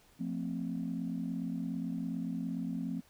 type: chord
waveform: sine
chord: F major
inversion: none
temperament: equal with one note detuned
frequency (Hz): 174.61 / 224.2 / 261.6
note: F3 / A3 / C4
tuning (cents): 0 / +33 / 0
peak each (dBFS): -37 / -38 / -37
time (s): 0.19-3.01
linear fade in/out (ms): 20
effects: tanh soft clip ceiling -26 dBFS + pink hiss -64 dBFS RMS until 3.09 s